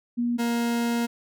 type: tone pair in turn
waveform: sine / 40% pulse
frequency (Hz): 239.2 / 235.2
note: A#3 / A#3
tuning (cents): +45 / +16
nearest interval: unison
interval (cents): 29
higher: first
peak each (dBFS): -22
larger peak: neither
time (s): 0.17-0.38 / 0.38-1.07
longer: second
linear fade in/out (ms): 20
effects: none